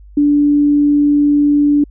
sine tone, 291 Hz, D4, 16 cents flat, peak -8 dBFS, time 0.17-1.84 s, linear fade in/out 5 ms, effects added 50 Hz sine -36 dBFS peak until 1.9 s

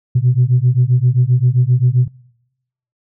sine beating tone pair, 121.2 / 128.8 Hz, B2 / C3, -32 / -27 cents, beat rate 7.6 Hz, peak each -12 dBFS, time 0.15-2.08 s, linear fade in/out 10 ms, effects noise-tail reverb RT60 0.9 s tail -25 dB re dry + tanh soft clip ceiling -4 dBFS

